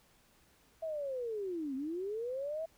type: linear two-way sweep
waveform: sine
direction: down then up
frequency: 659.3 to 257.4 to 659.3 Hz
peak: -35 dBFS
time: 0.82-2.66 s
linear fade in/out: 10 ms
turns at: 1.75 s
effects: pink hiss -67 dBFS RMS until 2.77 s